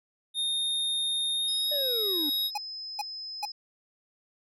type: tone with pitch glide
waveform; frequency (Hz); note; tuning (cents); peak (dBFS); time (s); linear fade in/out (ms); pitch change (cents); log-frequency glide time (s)
square; 3678 to 3788; A#7 to A#7; -24 to +27; -27; 0.34-2.51; 50; +51; 1.33-1.78
type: tone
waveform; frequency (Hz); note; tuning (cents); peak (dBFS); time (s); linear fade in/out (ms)
sine; 5100; D#8; +42; -36; 1.48-3.52; 5
type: linear sweep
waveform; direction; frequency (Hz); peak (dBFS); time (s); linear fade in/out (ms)
triangle; down; 602 to 277.2; -30; 1.71-2.3; 10
type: tone bursts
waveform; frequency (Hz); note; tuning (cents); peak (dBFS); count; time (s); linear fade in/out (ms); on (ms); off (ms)
square; 830.6; G#5; 0; -29; 3; 2.55-3.454; 5; 28; 410
effects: none